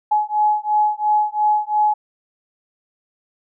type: beating tone pair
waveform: sine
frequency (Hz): 844 / 846.9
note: G#5 / G#5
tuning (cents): +28 / +34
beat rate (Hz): 2.9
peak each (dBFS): -18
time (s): 0.11-1.94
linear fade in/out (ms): 10
effects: none